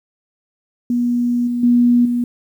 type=tone with level steps; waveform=sine; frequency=241.7 Hz; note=B3; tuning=37 cents flat; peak=-14 / -17 / -9 / -15 dBFS; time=0.9-2.24 s; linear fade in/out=2 ms; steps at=1.47 / 1.63 / 2.05 s; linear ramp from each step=5 ms; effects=8-bit